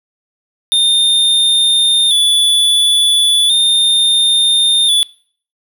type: tone with vibrato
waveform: square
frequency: 3542 Hz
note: A7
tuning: 11 cents sharp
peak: -9 dBFS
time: 0.72-5.03 s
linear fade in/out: 0 ms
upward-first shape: square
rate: 0.36 Hz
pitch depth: 44 cents each way
effects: noise-tail reverb RT60 0.5 s tail -21 dB re dry